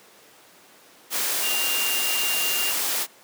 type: tone in noise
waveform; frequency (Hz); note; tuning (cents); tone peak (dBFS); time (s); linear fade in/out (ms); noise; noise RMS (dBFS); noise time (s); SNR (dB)
sine; 2794; F7; 0; -26; 1.41-2.74; 50; white; -25; 1.1-3.07; -4
effects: pink hiss -51 dBFS RMS until 3.23 s + high-pass 300 Hz 12 dB/octave